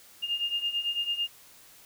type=beating tone pair; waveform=sine; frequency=2817 / 2826 Hz; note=F7 / F7; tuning=+14 / +20 cents; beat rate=9 Hz; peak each=-33 / -29 dBFS; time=0.22-1.28 s; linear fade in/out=20 ms; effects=white hiss -54 dBFS RMS until 1.85 s